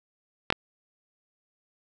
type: clicks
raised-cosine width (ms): 0.3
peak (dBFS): -5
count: 2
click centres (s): 0.503 / 0.525
effects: none